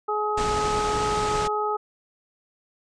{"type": "harmonic tone", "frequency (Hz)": 422.1, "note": "G#4", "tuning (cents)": 28, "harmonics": [1, 2, 3], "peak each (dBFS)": [-27, -27, -27], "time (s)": [0.08, 1.77], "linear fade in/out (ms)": 10}
{"type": "low-pass noise", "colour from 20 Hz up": "pink", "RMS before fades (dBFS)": -30, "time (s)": [0.37, 1.48], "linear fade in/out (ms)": 10, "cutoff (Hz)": 8500, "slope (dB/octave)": 48}
{"effects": []}